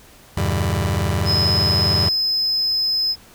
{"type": "chord", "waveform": "sawtooth", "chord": "E minor seventh", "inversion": "none", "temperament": "just", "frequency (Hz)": [82.41, 98.89, 123.61, 148.33], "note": ["E2", "G2", "B2", "D3"], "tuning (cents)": [0, 16, 2, 18], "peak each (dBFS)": [-18, -17, -23, -23], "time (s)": [0.37, 2.09], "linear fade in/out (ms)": 5}
{"type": "tone", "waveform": "triangle", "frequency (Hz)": 5100, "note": "D#8", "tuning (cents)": 42, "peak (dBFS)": -16, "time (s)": [1.25, 3.16], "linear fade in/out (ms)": 50}
{"effects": ["pink hiss -47 dBFS RMS until 3.34 s"]}